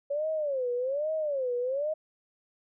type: tone with vibrato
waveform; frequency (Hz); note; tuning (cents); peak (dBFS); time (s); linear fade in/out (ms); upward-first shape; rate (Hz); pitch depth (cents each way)
sine; 554.4; C#5; 0; -27; 0.1-1.94; 10; sine; 1.2; 230
effects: none